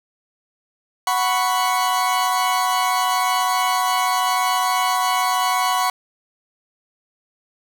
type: chord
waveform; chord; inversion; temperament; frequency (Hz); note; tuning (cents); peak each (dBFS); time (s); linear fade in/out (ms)
40% pulse; F# suspended fourth; none; equal; 740 / 987.8 / 1108.7; F#5 / B5 / C#6; 0 / 0 / 0; -21; 1.07-5.9; 2
effects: none